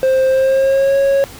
triangle tone with pitch glide, 525 to 550.5 Hz, C5 to C#5, +6 to -12 cents, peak -8 dBFS, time 0.03-1.24 s, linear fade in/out 0 ms, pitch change +82 cents, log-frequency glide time 0.29-0.97 s, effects pink hiss -36 dBFS RMS until 1.39 s

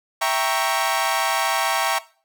sawtooth chord, E diminished seventh, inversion none, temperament equal, 659.3 / 784 / 932.3 / 1108.7 Hz, E5 / G5 / Bb5 / Db6, 0 / 0 / 0 / 0 cents, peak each -21 dBFS, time 0.21-1.99 s, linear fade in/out 10 ms, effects noise-tail reverb RT60 0.4 s tail -18 dB re dry

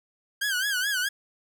sawtooth tone with vibrato, 1568 Hz, G6, in tune, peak -21 dBFS, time 0.41-1.09 s, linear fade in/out 10 ms, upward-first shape sine, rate 4.7 Hz, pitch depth 130 cents each way, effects none

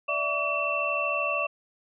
sine tone cluster, 586 / 659 / 1142 / 2688 Hz, D5 / E5 / D6 / E7, -4 / -1 / -49 / +33 cents, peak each -31 / -34 / -30 / -28 dBFS, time 0.08-1.47 s, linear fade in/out 10 ms, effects none

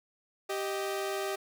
sawtooth tone pair together, 391 / 623 Hz, G4 / D#5, -4 / +2 cents, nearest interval minor sixth, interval 806 cents, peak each -29 / -33 dBFS, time 0.49-1.36 s, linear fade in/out 10 ms, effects none

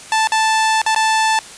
sawtooth tone with dropouts, 880 Hz, A5, in tune, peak -9 dBFS, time 0.12-1.39 s, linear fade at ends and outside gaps 1 ms, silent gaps 0.273-0.32 / 0.817-0.863 / 0.948-0.961 s, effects white hiss -36 dBFS RMS until 1.57 s + resampled to 22050 Hz

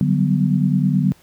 sine chord, G major seventh, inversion second, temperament equal with one note detuned, 146.83 / 186.61 / 196 / 246.9 Hz, D3 / F#3 / G3 / B3, 0 / +15 / 0 / 0 cents, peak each -18 / -18 / -23 / -22 dBFS, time 0.01-1.12 s, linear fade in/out 0 ms, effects pink hiss -53 dBFS RMS until 1.22 s + high-pass 60 Hz 12 dB/octave

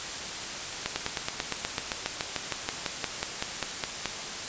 slowing click train, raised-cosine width 0.2 ms, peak -10 dBFS, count 22, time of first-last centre 0.86-4.057 s, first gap 100 ms, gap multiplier 1.04, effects white hiss -35 dBFS RMS until 4.48 s + resampled to 16000 Hz

